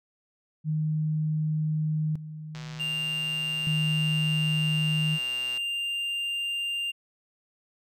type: tone with tremolo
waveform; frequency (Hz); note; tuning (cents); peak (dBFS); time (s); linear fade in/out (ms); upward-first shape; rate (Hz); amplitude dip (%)
sine; 154.8; D#3; -9; -24; 0.64-5.19; 50; square; 0.33; 75
type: click train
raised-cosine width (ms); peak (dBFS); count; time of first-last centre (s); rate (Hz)
0.2; -26; 379; 2.55-5.574; 125
type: tone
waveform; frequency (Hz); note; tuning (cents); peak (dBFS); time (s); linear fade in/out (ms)
triangle; 2794; F7; 0; -26; 2.79-6.92; 20
effects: none